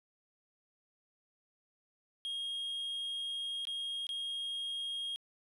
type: tone with dropouts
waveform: sine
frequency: 3254 Hz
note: G#7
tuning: 36 cents flat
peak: -33 dBFS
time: 2.25-5.16 s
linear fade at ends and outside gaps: 0 ms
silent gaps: 3.652-3.671 / 4.068-4.091 s
effects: tanh soft clip ceiling -35 dBFS + 12-bit